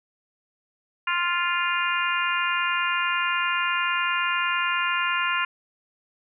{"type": "harmonic tone", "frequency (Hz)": 349.2, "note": "F4", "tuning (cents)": 0, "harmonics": [3, 4, 5, 6, 7, 8], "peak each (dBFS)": [-27, -27, -30, -34, -30, -30], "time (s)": [1.07, 5.45], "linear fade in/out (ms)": 5, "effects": []}